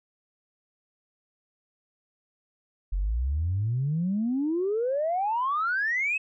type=exponential sweep; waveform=sine; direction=up; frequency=43.26 to 2625 Hz; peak=-23 dBFS; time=2.92-6.18 s; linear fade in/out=10 ms; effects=tanh soft clip ceiling -19 dBFS